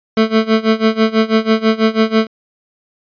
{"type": "tone with tremolo", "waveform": "25% pulse", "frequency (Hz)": 220.9, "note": "A3", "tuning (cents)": 7, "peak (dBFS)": -4, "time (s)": [0.17, 2.27], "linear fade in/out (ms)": 2, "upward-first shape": "sine", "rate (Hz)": 6.1, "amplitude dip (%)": 90, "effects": ["resampled to 11025 Hz"]}